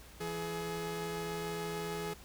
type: tone pair together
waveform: sawtooth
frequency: 167.55 / 422.2 Hz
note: E3 / G#4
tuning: +29 / +29 cents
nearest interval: octave + major third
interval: 1600 cents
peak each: -37 / -34 dBFS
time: 0.2-2.14 s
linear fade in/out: 10 ms
effects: added 60 Hz sine -57 dBFS peak until 2.24 s + pink hiss -55 dBFS RMS until 2.24 s